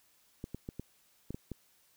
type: clicks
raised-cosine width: 3 ms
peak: -26 dBFS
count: 7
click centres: 0.441 / 0.546 / 0.689 / 0.796 / 1.306 / 1.345 / 1.517 s
effects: white hiss -68 dBFS RMS until 1.96 s